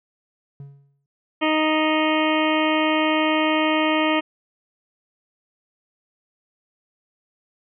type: tone with exponential decay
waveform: triangle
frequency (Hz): 140.1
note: C#3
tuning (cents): +19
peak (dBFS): -31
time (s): 0.6-1.06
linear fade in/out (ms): 2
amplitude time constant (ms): 98
type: harmonic tone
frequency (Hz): 311.1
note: D#4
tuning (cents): 0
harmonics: 1 / 2 / 3 / 4 / 6 / 7 / 8 / 9 / 10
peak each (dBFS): -21 / -24 / -26 / -27 / -29 / -29 / -30 / -31 / -31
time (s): 1.41-4.21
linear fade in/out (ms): 20
effects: none